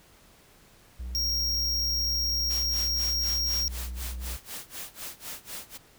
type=tone with vibrato; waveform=triangle; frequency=61.3 Hz; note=B1; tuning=12 cents flat; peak=-31 dBFS; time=0.99-4.37 s; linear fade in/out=10 ms; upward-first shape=sine; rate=15 Hz; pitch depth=22 cents each way
type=tone; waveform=square; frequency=5588 Hz; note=F8; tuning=in tune; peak=-26 dBFS; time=1.15-3.68 s; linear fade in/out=0 ms
type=noise with tremolo; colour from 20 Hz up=white; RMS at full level=-37 dBFS; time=2.49-5.78 s; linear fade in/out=20 ms; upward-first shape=sine; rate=4 Hz; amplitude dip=95%
effects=pink hiss -57 dBFS RMS until 5.98 s